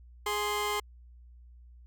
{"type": "tone pair together", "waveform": "20% pulse", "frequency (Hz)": [415.3, 1046.5], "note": ["G#4", "C6"], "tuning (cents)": [0, 0], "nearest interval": "octave + major third", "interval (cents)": 1600, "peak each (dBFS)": [-27, -27], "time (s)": [0.26, 0.8], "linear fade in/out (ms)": 5, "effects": ["added 60 Hz sine -50 dBFS peak until 1.86 s"]}